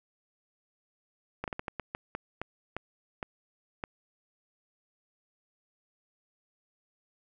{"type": "slowing click train", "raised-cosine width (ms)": 0.5, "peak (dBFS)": -19, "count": 12, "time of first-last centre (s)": [1.44, 3.839], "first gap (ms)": 38, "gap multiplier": 1.32, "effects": []}